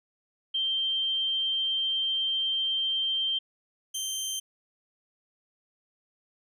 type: tone pair in turn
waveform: sine / 20% pulse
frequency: 3146 / 3134 Hz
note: G7 / G7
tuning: +6 / -1 cents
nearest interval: unison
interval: 7 cents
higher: first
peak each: -25 dBFS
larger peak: neither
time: 0.54-3.39 / 3.94-4.4 s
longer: first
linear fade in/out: 10 ms
effects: none